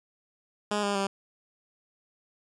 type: tone with pitch steps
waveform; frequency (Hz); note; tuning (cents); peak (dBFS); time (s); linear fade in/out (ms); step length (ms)
10% pulse; 207.7 / 202.1 / 196.72; G#3 / G#3 / G3; 0 / -47 / +6; -18; 0.71-1.07; 5; 120
effects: resampled to 22050 Hz